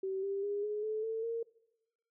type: tone with pitch steps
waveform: sine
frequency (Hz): 383.1 / 395 / 407.3 / 420 / 433 / 446.5 / 460.3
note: G4 / G4 / G#4 / G#4 / A4 / A4 / A#4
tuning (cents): -40 / +13 / -34 / +19 / -28 / +25 / -22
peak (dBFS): -33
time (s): 0.03-1.43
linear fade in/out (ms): 5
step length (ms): 200
effects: noise-tail reverb RT60 1.0 s tail -22 dB re dry